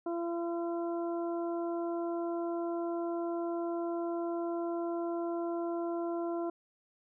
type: harmonic tone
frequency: 340 Hz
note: F4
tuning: 46 cents flat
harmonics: 1 / 2 / 3 / 4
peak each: -33 / -38 / -45 / -49 dBFS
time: 0.06-6.5 s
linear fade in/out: 5 ms
effects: none